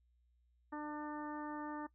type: harmonic tone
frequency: 299 Hz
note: D4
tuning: 31 cents sharp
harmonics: 1 / 2 / 3 / 4 / 5 / 6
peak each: -43 / -52 / -46 / -50 / -56 / -55 dBFS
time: 0.72-1.87 s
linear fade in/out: 10 ms
effects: noise-tail reverb RT60 0.1 s tail -20 dB re dry + added 60 Hz sine -70 dBFS peak until 1.94 s